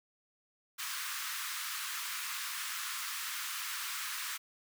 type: high-pass noise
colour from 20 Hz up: pink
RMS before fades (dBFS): -39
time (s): 0.78-4.38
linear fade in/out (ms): 20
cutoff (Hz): 1100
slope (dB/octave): 48
effects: none